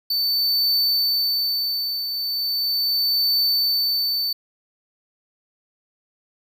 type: tone with tremolo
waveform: square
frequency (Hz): 4532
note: C#8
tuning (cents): +37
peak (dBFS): -17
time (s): 0.1-4.33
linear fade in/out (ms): 5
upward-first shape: triangle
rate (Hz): 0.38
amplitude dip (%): 60
effects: 9-bit